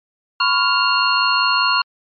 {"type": "tone cluster", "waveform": "sine", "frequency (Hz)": [1005, 1110, 1404, 2778, 4295], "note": ["B5", "C#6", "F6", "F7", "C8"], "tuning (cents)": [30, 2, 9, -10, 44], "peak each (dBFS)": -20, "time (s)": [0.4, 1.82], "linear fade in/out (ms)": 5, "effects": ["MP3 64 kbps"]}